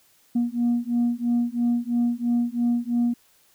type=beating tone pair; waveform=sine; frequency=237.3 / 240.3 Hz; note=A#3 / B3; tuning=+31 / -47 cents; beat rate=3 Hz; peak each=-22 dBFS; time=0.35-3.14 s; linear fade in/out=10 ms; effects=tanh soft clip ceiling -16 dBFS + white hiss -60 dBFS RMS until 3.54 s